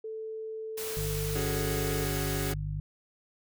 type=tone with pitch glide; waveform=sine; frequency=440 to 444.3 Hz; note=A4 to A4; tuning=0 to +17 cents; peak=-35 dBFS; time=0.04-2.05 s; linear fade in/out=5 ms; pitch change=+17 cents; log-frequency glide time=0.8-1.33 s
type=noise; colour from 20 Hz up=white; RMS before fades=-38 dBFS; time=0.77-2.53 s; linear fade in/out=10 ms
type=harmonic tone; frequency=50 Hz; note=G1; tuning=35 cents sharp; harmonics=1 / 2 / 3; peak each=-35 / -37 / -34 dBFS; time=0.97-2.8 s; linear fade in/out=0 ms
type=chord; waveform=sawtooth; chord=C# suspended fourth; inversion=none; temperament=just; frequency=277.2 / 369.6 / 415.8 Hz; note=C#4 / F#4 / G#4; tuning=0 / -2 / +2 cents; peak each=-33 dBFS; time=1.35-2.54 s; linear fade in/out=5 ms
effects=none